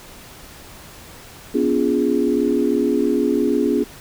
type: chord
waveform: sine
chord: B diminished seventh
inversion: none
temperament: equal with one note detuned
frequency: 246.9 / 286.5 / 349.2 / 415.3 Hz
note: B3 / D4 / F4 / Ab4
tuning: 0 / -43 / 0 / 0 cents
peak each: -21 / -20 / -22 / -21 dBFS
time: 1.54-3.84 s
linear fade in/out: 10 ms
effects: pink hiss -41 dBFS RMS until 4 s